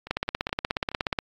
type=two click trains; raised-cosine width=0.3 ms; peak=-23 / -9 dBFS; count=6 / 19; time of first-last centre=0.07-1.127 / 0.11-1.188 s; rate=4.73 / 16.7 Hz; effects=AAC 48 kbps